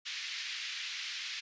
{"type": "band-pass noise", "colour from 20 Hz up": "pink", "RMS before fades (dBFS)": -40, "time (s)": [0.05, 1.41], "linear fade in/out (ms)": 20, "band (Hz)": [2000, 5300], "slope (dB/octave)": 24, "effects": ["resampled to 16000 Hz"]}